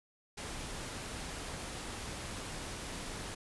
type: noise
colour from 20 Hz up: pink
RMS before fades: -42 dBFS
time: 0.37-3.35 s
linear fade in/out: 10 ms
effects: resampled to 24000 Hz